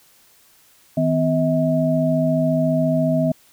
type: tone cluster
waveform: sine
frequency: 158.7 / 253 / 640 Hz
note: D#3 / B3 / D#5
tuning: +35 / +42 / +49 cents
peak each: -20 dBFS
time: 0.97-3.32 s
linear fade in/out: 5 ms
effects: white hiss -54 dBFS RMS until 3.52 s